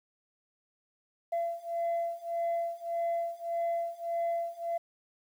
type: beating tone pair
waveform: sine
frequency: 678 / 679.7 Hz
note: E5 / F5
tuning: +49 / -47 cents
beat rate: 1.7 Hz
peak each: -32 / -31 dBFS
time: 1.32-4.78 s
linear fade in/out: 10 ms
effects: tanh soft clip ceiling -26 dBFS + 10-bit

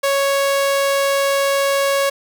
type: tone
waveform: sawtooth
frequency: 554.4 Hz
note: C#5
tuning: in tune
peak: -11 dBFS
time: 0.03-2.1 s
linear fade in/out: 10 ms
effects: none

